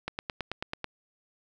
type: click train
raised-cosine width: 0.3 ms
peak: -16 dBFS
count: 8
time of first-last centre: 0.08-0.843 s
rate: 9.17 Hz
effects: none